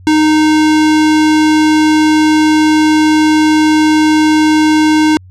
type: tone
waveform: square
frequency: 308.9 Hz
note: D#4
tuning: 12 cents flat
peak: -7 dBFS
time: 0.07-5.17 s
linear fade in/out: 0 ms
effects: added 92 Hz sine -34 dBFS peak until 5.3 s + low-pass 7000 Hz 12 dB/octave